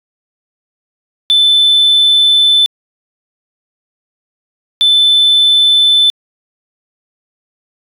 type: tone bursts at uneven times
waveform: sine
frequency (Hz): 3520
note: A7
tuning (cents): 0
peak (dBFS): -4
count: 2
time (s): 1.3-2.66 / 4.81-6.1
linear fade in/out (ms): 0
effects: tanh soft clip ceiling -3 dBFS